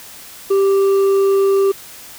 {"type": "tone with hard clipping", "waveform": "sine", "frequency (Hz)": 392, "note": "G4", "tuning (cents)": 0, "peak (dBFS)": -12, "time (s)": [0.5, 1.72], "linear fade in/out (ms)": 10, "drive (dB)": 4, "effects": ["white hiss -37 dBFS RMS until 2.18 s"]}